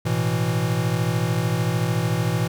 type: chord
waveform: square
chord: A suspended second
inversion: none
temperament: equal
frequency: 110 / 123.47 / 164.81 Hz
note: A2 / B2 / E3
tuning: 0 / 0 / 0 cents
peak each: -26 / -25 / -25 dBFS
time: 0.05-2.48 s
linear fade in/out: 10 ms
effects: none